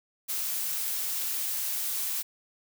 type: noise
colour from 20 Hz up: blue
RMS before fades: -31 dBFS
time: 0.28-2.23 s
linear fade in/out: 20 ms
effects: none